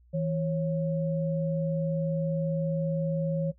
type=tone pair together; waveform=sine; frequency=162.5 / 547.7 Hz; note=E3 / C#5; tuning=-24 / -21 cents; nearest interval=octave + major sixth; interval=2103 cents; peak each=-27 / -30 dBFS; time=0.13-3.52 s; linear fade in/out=20 ms; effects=noise-tail reverb RT60 0.1 s tail -19 dB re dry + added 60 Hz sine -56 dBFS peak until 3.58 s